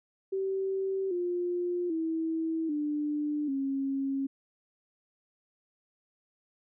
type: tone with pitch steps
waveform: sine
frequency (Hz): 385.2 / 353.2 / 323.9 / 297 / 272.4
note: G4 / F4 / E4 / D4 / C#4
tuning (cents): -30 / +20 / -30 / +20 / -30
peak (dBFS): -28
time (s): 0.32-4.27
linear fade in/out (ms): 10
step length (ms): 790
effects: none